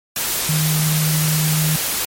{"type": "tone in noise", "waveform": "sine", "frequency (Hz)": 155.56, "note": "D#3", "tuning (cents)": 0, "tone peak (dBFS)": -16, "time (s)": [0.49, 1.76], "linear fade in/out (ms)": 2, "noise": "white", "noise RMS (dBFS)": -21, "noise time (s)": [0.16, 2.05], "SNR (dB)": 2, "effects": ["MP3 64 kbps"]}